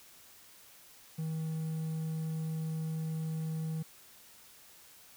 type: tone with quantisation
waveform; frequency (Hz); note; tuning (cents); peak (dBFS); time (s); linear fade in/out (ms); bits
triangle; 159.4; D#3; +42; -31; 1.18-3.83; 10; 10
effects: white hiss -57 dBFS RMS until 5.16 s